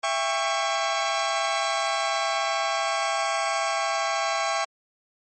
sawtooth chord, C# diminished, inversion first, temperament just, 665.2 / 798.3 / 1108.7 Hz, E5 / G5 / C#6, +16 / +31 / 0 cents, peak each -24 dBFS, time 0.03-4.65 s, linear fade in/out 10 ms, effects MP3 32 kbps

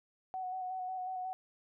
sine tone with vibrato, 743 Hz, F#5, 7 cents sharp, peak -36 dBFS, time 0.34-1.33 s, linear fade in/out 0 ms, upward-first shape square, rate 5.5 Hz, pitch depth 19 cents each way, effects none

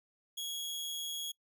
sawtooth tone with amplitude modulation, 3322 Hz, G#7, in tune, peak -32 dBFS, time 0.37-1.32 s, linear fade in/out 10 ms, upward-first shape sine, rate 161 Hz, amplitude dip 40%, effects noise-tail reverb RT60 0.1 s tail -25 dB re dry

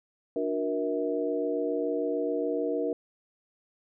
sine tone cluster, 296.2 / 363.1 / 471.4 / 648 Hz, D4 / F#4 / A#4 / E5, +15 / -33 / +19 / -30 cents, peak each -32 / -34 / -29 / -35 dBFS, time 0.36-2.93 s, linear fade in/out 2 ms, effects none

